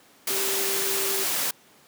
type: tone in noise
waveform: sine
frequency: 390.7 Hz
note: G4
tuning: 6 cents flat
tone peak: -31 dBFS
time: 0.3-1.24 s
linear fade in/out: 5 ms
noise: white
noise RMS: -26 dBFS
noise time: 0.27-1.51 s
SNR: -8 dB
effects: pink hiss -55 dBFS RMS until 1.87 s + high-pass 200 Hz 12 dB/octave